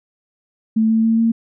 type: tone with pitch steps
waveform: sine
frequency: 221 / 223.3 / 225.6 / 228 Hz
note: A3 / A3 / A3 / A#3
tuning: +8 / +26 / +44 / -38 cents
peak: -12 dBFS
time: 0.76-1.32 s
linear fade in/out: 10 ms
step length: 140 ms
effects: none